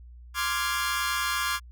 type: chord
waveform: sawtooth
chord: D half-diminished seventh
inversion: third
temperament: equal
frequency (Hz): 1046.5 / 1174.7 / 1396.9 / 1661.2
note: C6 / D6 / F6 / Ab6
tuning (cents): 0 / 0 / 0 / 0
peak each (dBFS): -28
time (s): 0.34-1.6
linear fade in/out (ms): 50
effects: added 60 Hz sine -44 dBFS peak until 1.71 s